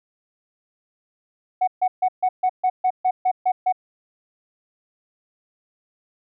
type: tone bursts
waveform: sine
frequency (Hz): 741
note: F#5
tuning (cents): +2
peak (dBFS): -14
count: 11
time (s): 1.61-3.725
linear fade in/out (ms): 10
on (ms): 65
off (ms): 140
effects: tanh soft clip ceiling -13 dBFS